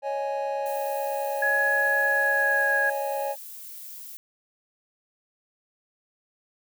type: chord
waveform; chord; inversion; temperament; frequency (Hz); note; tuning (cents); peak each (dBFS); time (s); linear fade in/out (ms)
triangle; C# suspended second; none; just; 554.4 / 623.7 / 831.5; C#5 / D#5 / G#5; 0 / +4 / +2; -27 / -33 / -28; 0.02-3.36; 50
type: noise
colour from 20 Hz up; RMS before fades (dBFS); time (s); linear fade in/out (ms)
violet; -41; 0.66-4.17; 0
type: tone with pitch glide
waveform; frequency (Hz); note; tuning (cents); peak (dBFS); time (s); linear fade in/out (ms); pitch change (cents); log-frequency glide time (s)
sine; 1679 to 1655.9; G#6 to G#6; +18 to -6; -21; 1.42-2.9; 5; -24; 2.11-2.69
effects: none